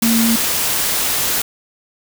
sine tone in noise, 228.4 Hz, A#3, 35 cents flat, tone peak -13 dBFS, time 0.02-0.36 s, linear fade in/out 5 ms, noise white, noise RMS -18 dBFS, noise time 0.02-1.42 s, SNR +2 dB, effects none

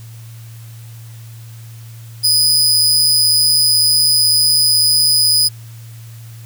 sawtooth tone with amplitude modulation, 4978 Hz, D#8, in tune, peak -5 dBFS, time 2.23-5.49 s, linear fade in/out 20 ms, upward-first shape sine, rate 156 Hz, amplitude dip 50%, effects added 114 Hz sine -32 dBFS peak until 6.45 s + white hiss -45 dBFS RMS until 6.45 s

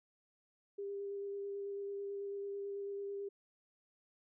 sine tone with vibrato, 400 Hz, G4, 35 cents sharp, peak -39 dBFS, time 0.78-3.29 s, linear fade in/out 10 ms, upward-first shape square, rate 9.1 Hz, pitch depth 9 cents each way, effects none

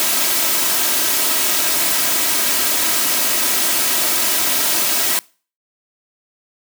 white noise with comb filter, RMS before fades -17 dBFS, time 0-5.19 s, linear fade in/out 0 ms, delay 3.1 ms, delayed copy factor +0.5, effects noise-tail reverb RT60 0.4 s tail -24 dB re dry + high-pass 150 Hz 12 dB/octave

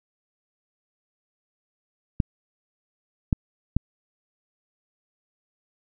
clicks, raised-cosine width 5 ms, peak -7 dBFS, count 3, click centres 2.202 / 3.328 / 3.766 s, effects none

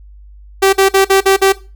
sawtooth tone bursts, 387.6 Hz, G4, 20 cents flat, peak -3 dBFS, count 6, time 0.62-1.525 s, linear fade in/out 10 ms, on 110 ms, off 49 ms, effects noise-tail reverb RT60 0.3 s tail -17 dB re dry + added 50 Hz sine -35 dBFS peak until 1.75 s

